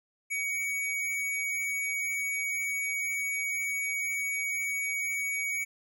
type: tone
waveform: square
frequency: 2251 Hz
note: C#7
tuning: 26 cents sharp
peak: -30 dBFS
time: 0.3-5.65 s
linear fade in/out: 20 ms
effects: none